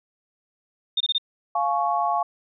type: tone bursts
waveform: sine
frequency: 3644 Hz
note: A#7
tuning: 40 cents flat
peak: -19 dBFS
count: 4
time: 0.97-1.182 s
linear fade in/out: 5 ms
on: 35 ms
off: 24 ms
type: chord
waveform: sine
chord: Db major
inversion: first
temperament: equal with one note detuned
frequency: 698.5 / 847.6 / 1108.7 Hz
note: F5 / Ab5 / Db6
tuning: 0 / +35 / 0 cents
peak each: -24 / -25 / -25 dBFS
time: 1.55-2.23 s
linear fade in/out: 5 ms
effects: none

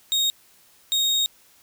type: tone bursts at uneven times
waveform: 35% pulse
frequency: 3729 Hz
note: A#7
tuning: in tune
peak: -17 dBFS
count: 2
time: 0.12-0.3 / 0.92-1.26 s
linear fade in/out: 0 ms
effects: white hiss -56 dBFS RMS until 1.62 s

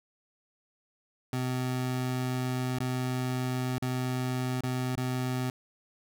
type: tone with dropouts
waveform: 25% pulse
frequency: 127.4 Hz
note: C3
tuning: 46 cents flat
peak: -25 dBFS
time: 1.33-5.5 s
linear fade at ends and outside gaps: 2 ms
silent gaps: 2.786-2.803 / 3.782-3.823 / 4.608-4.635 / 4.956-4.974 s
effects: none

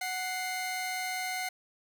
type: tone pair together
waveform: sawtooth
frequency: 740 / 2095 Hz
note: F#5 / C7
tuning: 0 / +2 cents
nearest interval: octave + tritone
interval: 1802 cents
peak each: -31 / -32 dBFS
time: 0.01-1.49 s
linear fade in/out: 5 ms
effects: none

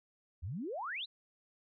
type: exponential sweep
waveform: sine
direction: up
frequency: 73.42 to 4186 Hz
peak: -37 dBFS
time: 0.42-1.06 s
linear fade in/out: 20 ms
effects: none

